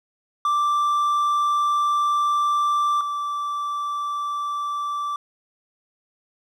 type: tone pair in turn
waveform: triangle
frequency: 1174.7 / 1166.6 Hz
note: D6 / D6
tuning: 0 / -12 cents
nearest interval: unison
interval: 12 cents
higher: first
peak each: -16 / -22 dBFS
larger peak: first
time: 0.45-3.01 / 3.01-5.16 s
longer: first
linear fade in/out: 2 ms
effects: none